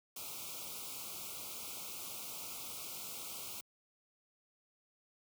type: band-stop noise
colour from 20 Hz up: white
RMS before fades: -45 dBFS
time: 0.16-3.61 s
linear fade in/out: 5 ms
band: 1400 to 2200 Hz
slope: 96 dB/octave
effects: high-pass 80 Hz 12 dB/octave